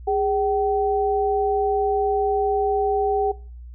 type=tone pair together; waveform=sine; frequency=411.4 / 767 Hz; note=G#4 / G5; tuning=-16 / -38 cents; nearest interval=major seventh; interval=1078 cents; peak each=-21 dBFS; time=0.07-3.32 s; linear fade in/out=10 ms; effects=noise-tail reverb RT60 0.4 s tail -21 dB re dry + added 60 Hz sine -36 dBFS peak until 3.74 s